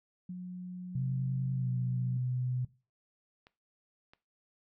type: tone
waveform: sine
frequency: 181 Hz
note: F#3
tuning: 38 cents flat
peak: -37 dBFS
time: 0.29-2.17 s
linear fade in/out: 5 ms
type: tone with pitch glide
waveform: sine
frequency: 130.81 to 125.84 Hz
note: C3 to B2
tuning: 0 to +33 cents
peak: -30 dBFS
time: 0.95-2.65 s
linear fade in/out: 5 ms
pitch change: -67 cents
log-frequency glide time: 1.54-1.69 s
type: clicks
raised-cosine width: 0.3 ms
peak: -39 dBFS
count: 2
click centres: 3.469 / 4.135 s
effects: noise-tail reverb RT60 0.3 s tail -18 dB re dry